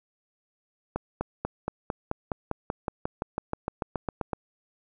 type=accelerating click train; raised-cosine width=1 ms; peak=-14 dBFS; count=20; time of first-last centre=0.96-4.332 s; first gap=250 ms; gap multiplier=0.96; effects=none